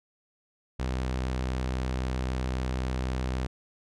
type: tone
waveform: sawtooth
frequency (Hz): 63.8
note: C2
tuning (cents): -43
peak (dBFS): -24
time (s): 0.79-3.47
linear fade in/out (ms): 10
effects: low-pass 7000 Hz 12 dB/octave